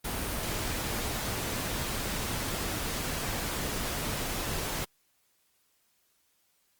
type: noise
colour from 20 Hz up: pink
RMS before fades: -33 dBFS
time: 0.04-4.85 s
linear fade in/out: 10 ms
effects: white hiss -71 dBFS RMS until 6.79 s + Opus 32 kbps